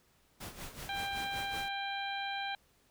pink noise with tremolo, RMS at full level -43 dBFS, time 0.4-1.69 s, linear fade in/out 10 ms, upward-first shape sine, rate 5.3 Hz, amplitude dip 70%
harmonic tone, 793 Hz, G5, 20 cents sharp, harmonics 1 / 2 / 3 / 4 / 5, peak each -38 / -41 / -43 / -44 / -45 dBFS, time 0.89-2.55 s, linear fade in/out 2 ms
effects pink hiss -69 dBFS RMS until 2.9 s

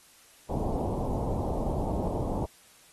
pink low-pass noise, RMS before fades -30 dBFS, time 0.49-2.46 s, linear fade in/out 10 ms, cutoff 930 Hz, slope 48 dB/octave, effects white hiss -57 dBFS RMS until 2.92 s + AAC 32 kbps

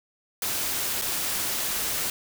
white noise with dropouts, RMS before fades -28 dBFS, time 0.42-2.1 s, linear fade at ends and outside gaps 2 ms, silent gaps 1.015-1.02 s, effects none

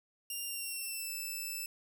5% pulse tone with pitch glide, 2794 to 2637 Hz, F7 to E7, 0 to 0 cents, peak -29 dBFS, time 0.3-1.66 s, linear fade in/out 2 ms, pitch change -100 cents, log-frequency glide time 0.46-1.11 s, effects none

